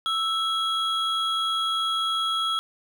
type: tone pair together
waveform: triangle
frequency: 1318.5 / 3315 Hz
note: E6 / G#7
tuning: 0 / -4 cents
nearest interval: octave + major third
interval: 1596 cents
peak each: -24 dBFS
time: 0.06-2.59 s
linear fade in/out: 0 ms
effects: none